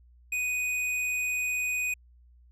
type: tone with hard clipping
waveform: sine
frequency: 2489 Hz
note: D#7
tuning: in tune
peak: -28 dBFS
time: 0.32-1.94 s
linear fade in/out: 5 ms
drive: 17 dB
effects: added 60 Hz sine -54 dBFS peak until 2.51 s + low-pass 12000 Hz 12 dB/octave